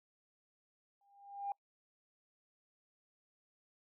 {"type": "tone with exponential growth", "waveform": "sine", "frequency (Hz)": 802, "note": "G5", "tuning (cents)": 39, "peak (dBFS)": -33, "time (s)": [1.01, 1.52], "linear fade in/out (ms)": 2, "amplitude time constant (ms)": 110, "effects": ["noise-tail reverb RT60 0.1 s tail -26 dB re dry", "tanh soft clip ceiling -29 dBFS"]}